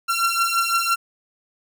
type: beating tone pair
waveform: sawtooth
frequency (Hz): 1362 / 1367.9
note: F6 / F6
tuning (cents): -44 / -36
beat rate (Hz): 5.9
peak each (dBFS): -18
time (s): 0.08-0.96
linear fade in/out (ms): 20
effects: none